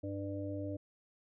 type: harmonic tone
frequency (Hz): 99.2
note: G2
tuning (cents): +21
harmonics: 1 / 3 / 5 / 6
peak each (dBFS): -41 / -40 / -47 / -44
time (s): 0.03-0.77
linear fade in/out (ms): 10
effects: none